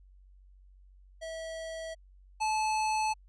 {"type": "tone pair in turn", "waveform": "square", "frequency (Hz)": [649, 866.3], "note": ["E5", "A5"], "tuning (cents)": [-27, -27], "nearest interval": "perfect fourth", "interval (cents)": 500, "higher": "second", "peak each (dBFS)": [-38, -28], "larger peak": "second", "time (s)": [[1.21, 1.95], [2.4, 3.14]], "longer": "neither", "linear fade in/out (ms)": 20, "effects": ["added 47 Hz sine -54 dBFS peak until 3.28 s", "resampled to 22050 Hz"]}